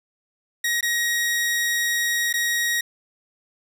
sawtooth tone with dropouts, 1890 Hz, A#6, 23 cents sharp, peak -17 dBFS, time 0.64-2.81 s, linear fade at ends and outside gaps 5 ms, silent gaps 0.809-0.827 / 2.328-2.338 s, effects none

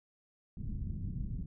pink low-pass noise, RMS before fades -38 dBFS, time 0.57-1.46 s, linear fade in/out 2 ms, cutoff 200 Hz, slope 24 dB/octave, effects none

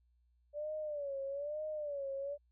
sine tone with vibrato, 580 Hz, D5, 22 cents flat, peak -37 dBFS, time 0.53-2.38 s, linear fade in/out 50 ms, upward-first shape sine, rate 1.1 Hz, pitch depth 110 cents each way, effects added 60 Hz sine -69 dBFS peak until 2.51 s

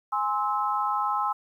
sine chord, Ab augmented, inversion none, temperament equal with one note detuned, 830.6 / 1046.5 / 1299.6 Hz, Ab5 / C6 / E6, 0 / 0 / -25 cents, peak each -28 dBFS, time 0.12-1.33 s, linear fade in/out 10 ms, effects 10-bit

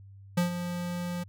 square tone with ADSR envelope, 175.8 Hz, F3, 12 cents sharp, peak -22 dBFS, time 0.37-1.24 s, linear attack 8 ms, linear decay 120 ms, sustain -10 dB, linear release 14 ms, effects added 98 Hz sine -47 dBFS peak until 1.28 s

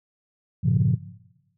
sine chord, G half-diminished seventh, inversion none, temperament equal with one note detuned, 100.35 / 116.54 / 138.59 / 174.61 Hz, G2 / Bb2 / Db3 / F3, +41 / 0 / 0 / 0 cents, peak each -24 / -22 / -21 / -23 dBFS, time 0.63-0.96 s, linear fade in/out 20 ms, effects noise-tail reverb RT60 1.0 s tail -17 dB re dry + tanh soft clip ceiling -10 dBFS

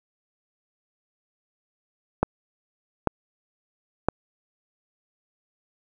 clicks, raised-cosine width 1 ms, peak -5 dBFS, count 3, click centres 2.23 / 3.073 / 4.086 s, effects none

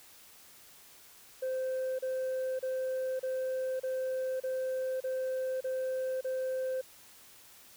sine tone bursts, 519 Hz, C5, 14 cents flat, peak -28 dBFS, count 9, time 1.42-6.814 s, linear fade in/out 10 ms, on 570 ms, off 33 ms, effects tanh soft clip ceiling -30 dBFS + white hiss -56 dBFS RMS until 7.76 s

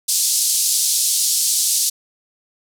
white band-pass noise, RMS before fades -18 dBFS, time 0.08-1.9 s, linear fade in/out 10 ms, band 4300 to 11000 Hz, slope 24 dB/octave, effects none

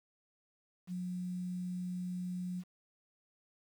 sine tone with quantisation, 180.5 Hz, F#3, 43 cents flat, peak -36 dBFS, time 0.87-2.64 s, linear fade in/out 50 ms, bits 10, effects none

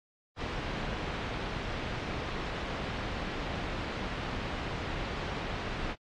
pink low-pass noise, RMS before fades -36 dBFS, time 0.36-5.96 s, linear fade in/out 50 ms, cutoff 3200 Hz, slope 12 dB/octave, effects low-pass 6000 Hz 12 dB/octave + AAC 48 kbps

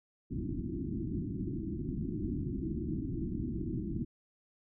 white low-pass noise, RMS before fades -36 dBFS, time 0.3-4.05 s, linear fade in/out 20 ms, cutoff 350 Hz, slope 96 dB/octave, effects none

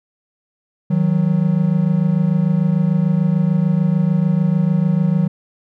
triangle tone pair together, 158.1 / 184.84 Hz, D#3 / F#3, +28 / -1 cents, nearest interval minor third, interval 271 cents, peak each -14 dBFS, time 0.9-5.28 s, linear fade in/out 10 ms, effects none

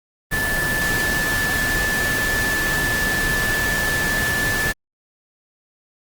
sine tone in noise, 1744 Hz, A6, 16 cents flat, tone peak -20 dBFS, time 0.31-4.73 s, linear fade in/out 20 ms, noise pink, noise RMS -24 dBFS, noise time 0.31-4.73 s, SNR +1 dB, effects Opus 24 kbps

